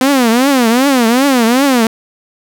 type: tone with vibrato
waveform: sawtooth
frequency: 252.1 Hz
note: B3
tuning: 36 cents sharp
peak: -4 dBFS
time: 0.01-1.87 s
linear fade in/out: 2 ms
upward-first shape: triangle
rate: 2.6 Hz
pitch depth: 240 cents each way
effects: none